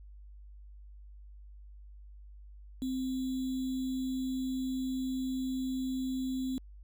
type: tone with sample-and-hold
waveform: sine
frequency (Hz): 260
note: C4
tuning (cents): -11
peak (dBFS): -31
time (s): 2.82-6.58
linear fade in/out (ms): 0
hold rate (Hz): 3675
effects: added 50 Hz sine -48 dBFS peak until 6.83 s